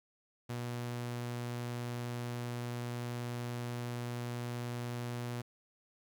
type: tone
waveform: sawtooth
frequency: 120.7 Hz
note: B2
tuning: 39 cents flat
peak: -33 dBFS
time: 0.49-5.42 s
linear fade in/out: 10 ms
effects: 12-bit